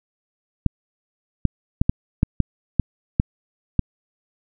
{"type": "clicks", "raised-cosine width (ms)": 5, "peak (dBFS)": -3, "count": 9, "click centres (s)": [0.663, 1.453, 1.815, 1.895, 2.231, 2.403, 2.797, 3.199, 3.793], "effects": []}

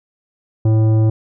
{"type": "tone with tanh clipping", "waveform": "triangle", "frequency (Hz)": 110, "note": "A2", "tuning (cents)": 0, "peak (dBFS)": -12, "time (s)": [0.65, 1.1], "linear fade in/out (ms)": 5, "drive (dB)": 16, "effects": []}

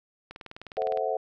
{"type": "click train", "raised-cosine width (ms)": 0.3, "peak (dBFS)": -25, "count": 14, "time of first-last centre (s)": [0.31, 0.973], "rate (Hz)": 19.6}
{"type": "chord", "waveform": "sine", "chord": "F# half-diminished seventh", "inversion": "first", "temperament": "equal with one note detuned", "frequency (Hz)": [440, 523.3, 659.3, 742.6], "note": ["A4", "C5", "E5", "F#5"], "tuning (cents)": [0, 0, 0, 6], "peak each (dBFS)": -31, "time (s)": [0.77, 1.17], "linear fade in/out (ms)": 5}
{"effects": []}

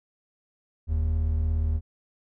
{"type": "tone pair together", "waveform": "triangle", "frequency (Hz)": [41.53, 78.8], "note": ["E1", "D#2"], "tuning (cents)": [14, 23], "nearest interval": "major seventh", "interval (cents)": 1109, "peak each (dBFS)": [-27, -21], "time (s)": [0.87, 1.81], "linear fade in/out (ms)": 50, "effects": []}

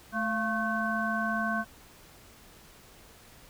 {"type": "harmonic tone with a mistuned harmonic", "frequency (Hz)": 218.2, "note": "A3", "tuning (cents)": -14, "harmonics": [1, 3, 5, 7], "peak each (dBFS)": [-32, -34, -34, -31], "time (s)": [0.12, 1.65], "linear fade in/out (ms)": 50, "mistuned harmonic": 3, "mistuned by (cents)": 87, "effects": ["pink hiss -54 dBFS RMS until 3.49 s"]}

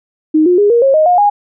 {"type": "tone with pitch steps", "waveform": "sine", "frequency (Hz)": [311.1, 357.4, 410.5, 471.5, 541.7, 622.2, 714.7, 821], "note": ["D#4", "F4", "G#4", "A#4", "C#5", "D#5", "F5", "G#5"], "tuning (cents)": [0, 40, -20, 20, -40, 0, 40, -20], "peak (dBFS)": -6, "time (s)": [0.34, 1.3], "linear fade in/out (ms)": 10, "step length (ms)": 120, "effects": []}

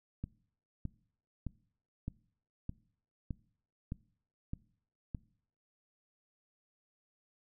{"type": "click train", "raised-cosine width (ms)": 5, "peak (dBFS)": -25, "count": 9, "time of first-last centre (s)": [0.24, 5.148], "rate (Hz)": 1.63, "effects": ["noise-tail reverb RT60 0.6 s tail -22 dB re dry"]}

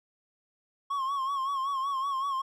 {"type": "tone with vibrato", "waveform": "triangle", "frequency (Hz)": 1090, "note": "C#6", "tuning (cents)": -29, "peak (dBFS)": -26, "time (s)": [0.9, 2.42], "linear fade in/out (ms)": 10, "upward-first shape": "sine", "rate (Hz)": 5.3, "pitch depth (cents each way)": 69, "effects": []}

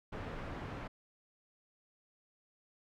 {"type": "low-pass noise", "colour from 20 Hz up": "pink", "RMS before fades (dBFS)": -43, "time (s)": [0.12, 0.88], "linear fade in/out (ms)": 10, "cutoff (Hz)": 1800, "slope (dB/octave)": 12, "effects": []}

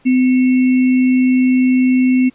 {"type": "tone with sample-and-hold", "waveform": "sine", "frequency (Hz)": 254.9, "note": "C4", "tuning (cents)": -45, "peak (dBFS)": -9, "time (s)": [0.05, 2.3], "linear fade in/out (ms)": 20, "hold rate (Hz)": 2450, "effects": ["pink hiss -53 dBFS RMS until 2.34 s", "resampled to 8000 Hz"]}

